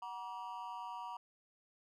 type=tone with amplitude modulation; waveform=triangle; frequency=952 Hz; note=A#5; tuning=36 cents sharp; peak=-36 dBFS; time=0.02-1.17 s; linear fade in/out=5 ms; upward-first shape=sine; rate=209 Hz; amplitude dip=100%; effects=none